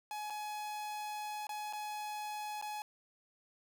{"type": "tone with dropouts", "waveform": "45% pulse", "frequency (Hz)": 843, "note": "G#5", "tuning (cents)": 26, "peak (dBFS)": -39, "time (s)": [0.11, 2.82], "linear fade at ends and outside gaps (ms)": 1, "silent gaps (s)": [[0.3, 0.304], [1.469, 1.492], [1.727, 1.733], [2.614, 2.624]], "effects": []}